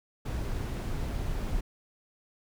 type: noise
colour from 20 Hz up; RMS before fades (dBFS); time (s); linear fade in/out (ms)
brown; -32; 0.25-1.61; 10
effects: none